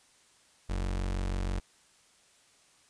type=tone; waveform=35% pulse; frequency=46.25 Hz; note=F#1; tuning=in tune; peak=-28 dBFS; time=0.69-1.6 s; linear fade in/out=10 ms; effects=white hiss -63 dBFS RMS until 2.89 s + resampled to 22050 Hz